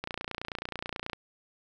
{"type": "click train", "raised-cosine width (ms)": 0.3, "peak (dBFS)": -18, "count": 33, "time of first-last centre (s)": [0.04, 1.132], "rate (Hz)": 29.3, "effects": []}